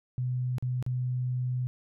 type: tone with dropouts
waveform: sine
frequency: 125.8 Hz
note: B2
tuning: 32 cents sharp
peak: -27 dBFS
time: 0.18-1.67 s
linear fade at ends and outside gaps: 0 ms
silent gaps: 0.583-0.625 / 0.826-0.864 s
effects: none